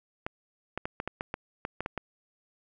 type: clicks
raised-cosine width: 0.5 ms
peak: -17 dBFS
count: 11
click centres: 0.265 / 0.776 / 0.855 / 1.001 / 1.076 / 1.209 / 1.341 / 1.651 / 1.806 / 1.861 / 1.977 s
effects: none